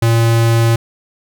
square tone, 115.2 Hz, A#2, 20 cents flat, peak -10 dBFS, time 0.02-0.76 s, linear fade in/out 5 ms, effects none

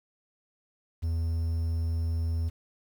triangle tone with quantisation, 82.6 Hz, E2, 4 cents sharp, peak -24 dBFS, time 1.02-2.5 s, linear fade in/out 20 ms, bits 9, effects none

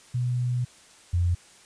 sine tone pair in turn, 123.47 / 87.48 Hz, B2 / F2, 0 / +3 cents, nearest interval tritone, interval 597 cents, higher first, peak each -23 / -20 dBFS, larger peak second, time 0.14-0.65 / 1.13-1.35 s, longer first, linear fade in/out 10 ms, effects white hiss -53 dBFS RMS until 1.65 s + resampled to 22050 Hz

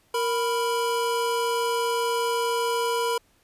square tone pair together, 466.2 / 987.8 Hz, A#4 / B5, 0 / 0 cents, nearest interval octave + minor second, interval 1300 cents, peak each -26 / -27 dBFS, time 0.14-3.18 s, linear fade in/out 5 ms, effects pink hiss -63 dBFS RMS until 3.43 s + resampled to 32000 Hz

